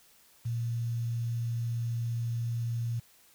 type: tone with quantisation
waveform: sine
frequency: 117.2 Hz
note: A#2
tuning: 10 cents sharp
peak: -29 dBFS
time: 0.45-3 s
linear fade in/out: 10 ms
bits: 9
effects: white hiss -61 dBFS RMS until 3.34 s